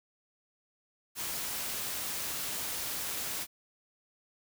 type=noise; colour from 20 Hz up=white; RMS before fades=-36 dBFS; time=1.15-3.47 s; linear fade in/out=50 ms; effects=none